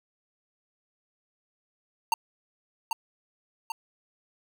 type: tone with echo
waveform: square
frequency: 914 Hz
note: A#5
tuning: 34 cents flat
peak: -21 dBFS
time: 2.12-2.14 s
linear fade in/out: 2 ms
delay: 790 ms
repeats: 2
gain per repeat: -5 dB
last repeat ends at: 3.72 s
effects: none